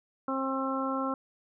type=harmonic tone; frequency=266.7 Hz; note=C4; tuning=33 cents sharp; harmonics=1 / 2 / 3 / 4 / 5; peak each=-32 / -35 / -39 / -35 / -35 dBFS; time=0.28-1.14 s; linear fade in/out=2 ms; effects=none